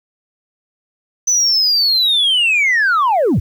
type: linear sweep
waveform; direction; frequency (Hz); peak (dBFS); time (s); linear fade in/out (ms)
sine; down; 6080 to 61.3; -9; 1.27-3.4; 10
effects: tanh soft clip ceiling -9 dBFS + 8-bit